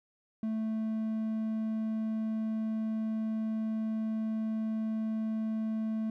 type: tone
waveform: triangle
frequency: 220 Hz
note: A3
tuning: in tune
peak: -28 dBFS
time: 0.43-6.1 s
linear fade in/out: 2 ms
effects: none